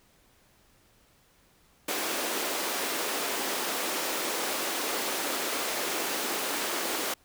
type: high-pass noise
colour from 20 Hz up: pink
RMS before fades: -31 dBFS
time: 1.88-7.14 s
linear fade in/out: 5 ms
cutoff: 290 Hz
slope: 24 dB/octave
effects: pink hiss -63 dBFS RMS until 7.24 s